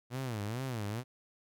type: tone with vibrato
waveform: sawtooth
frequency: 116.54 Hz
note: A#2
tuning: in tune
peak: -31 dBFS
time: 0.1-1.04 s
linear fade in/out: 50 ms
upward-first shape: sine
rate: 2.3 Hz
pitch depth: 240 cents each way
effects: none